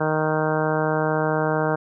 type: harmonic tone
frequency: 155.56 Hz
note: D#3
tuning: in tune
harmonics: 1 / 2 / 3 / 4 / 5 / 6 / 7 / 8 / 9 / 10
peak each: -26 / -28 / -25 / -26 / -29 / -30 / -33 / -35 / -32 / -32 dBFS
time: 0-1.76 s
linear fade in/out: 10 ms
effects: none